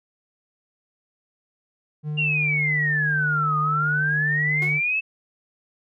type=tone; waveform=triangle; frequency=150.9 Hz; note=D3; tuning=47 cents sharp; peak=-23 dBFS; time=2.03-4.81 s; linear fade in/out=50 ms
type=exponential two-way sweep; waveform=sine; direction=down then up; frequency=2811 to 1217 to 2650 Hz; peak=-20 dBFS; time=2.17-5.01 s; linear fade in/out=20 ms; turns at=3.59 s
type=tone with exponential decay; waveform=sawtooth; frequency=366.3 Hz; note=F#4; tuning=17 cents flat; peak=-28 dBFS; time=4.62-4.9 s; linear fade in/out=0 ms; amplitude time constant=59 ms
effects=none